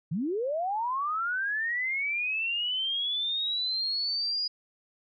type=linear sweep; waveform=sine; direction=up; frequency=140.3 to 4921 Hz; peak=-27 dBFS; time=0.11-4.48 s; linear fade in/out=10 ms; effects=none